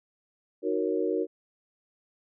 sine chord, D# minor seventh, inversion none, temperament equal, 311.1 / 370 / 466.2 / 554.4 Hz, D#4 / F#4 / A#4 / C#5, 0 / 0 / 0 / 0 cents, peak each -31 / -29 / -29 / -35 dBFS, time 0.62-1.27 s, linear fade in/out 50 ms, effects none

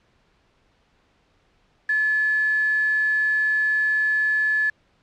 sine tone with quantisation, 1722 Hz, A6, 38 cents flat, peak -18 dBFS, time 1.89-4.7 s, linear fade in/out 5 ms, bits 6, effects pink hiss -63 dBFS RMS until 5.02 s + low-pass 4000 Hz 12 dB/octave

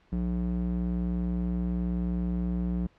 square tone with band-pass filter, 59.5 Hz, A#1, 36 cents sharp, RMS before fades -29 dBFS, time 0.12-2.87 s, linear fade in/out 5 ms, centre 170 Hz, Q 1.7, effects pink hiss -63 dBFS RMS until 2.98 s + low-pass 3000 Hz 12 dB/octave

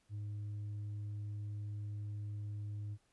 triangle tone with tanh clipping, 103.83 Hz, G#2, in tune, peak -40 dBFS, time 0.09-2.98 s, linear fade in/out 50 ms, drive 7 dB, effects pink hiss -75 dBFS RMS until 3.12 s + resampled to 24000 Hz

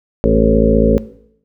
harmonic tone with a mistuned harmonic, 55 Hz, A1, in tune, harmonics 1 / 2 / 3 / 4 / 5 / 7 / 8 / 9 / 10, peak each -16 / -22 / -21 / -16 / -19 / -19 / -16 / -19 / -18 dBFS, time 0.24-0.98 s, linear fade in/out 0 ms, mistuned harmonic 9, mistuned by -19 cents, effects noise-tail reverb RT60 0.7 s tail -17 dB re dry

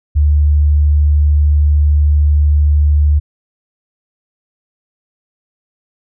sine tone, 73.9 Hz, D2, 11 cents sharp, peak -7 dBFS, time 0.15-3.2 s, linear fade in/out 20 ms, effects none

